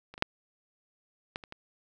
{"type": "clicks", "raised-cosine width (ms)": 0.3, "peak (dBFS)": [-30, -27, -7, -18, -29, -26], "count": 6, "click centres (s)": [0.14, 0.179, 0.224, 1.359, 1.438, 1.524], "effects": []}